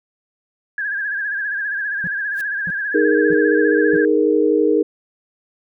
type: tone with vibrato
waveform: sine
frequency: 1641 Hz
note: G#6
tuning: 21 cents flat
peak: -20 dBFS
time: 0.78-4.05 s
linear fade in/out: 2 ms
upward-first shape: sine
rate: 15 Hz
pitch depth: 75 cents each way
type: tone bursts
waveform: triangle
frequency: 174.61 Hz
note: F3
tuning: in tune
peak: -24 dBFS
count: 4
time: 2.04-3.964 s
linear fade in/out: 0 ms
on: 31 ms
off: 600 ms
type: noise with exponential growth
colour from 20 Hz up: white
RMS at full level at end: -35 dBFS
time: 2.31-2.41 s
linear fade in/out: 0 ms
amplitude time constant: 21 ms
type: chord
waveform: sine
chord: D# suspended fourth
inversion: none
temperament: just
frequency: 311.1 / 414.8 / 466.7 Hz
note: D#4 / G#4 / A#4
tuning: 0 / -2 / +2 cents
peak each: -17 dBFS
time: 2.94-4.83 s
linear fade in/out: 10 ms
effects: none